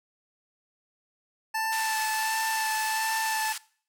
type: tone with vibrato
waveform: 25% pulse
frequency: 880 Hz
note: A5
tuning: in tune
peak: -23 dBFS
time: 1.54-3.53 s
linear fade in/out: 10 ms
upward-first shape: sine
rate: 1.4 Hz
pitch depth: 15 cents each way
type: band-pass noise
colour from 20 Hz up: white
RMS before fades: -36 dBFS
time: 1.72-3.58 s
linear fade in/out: 5 ms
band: 1000 to 11000 Hz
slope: 24 dB/octave
effects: noise-tail reverb RT60 0.5 s tail -21 dB re dry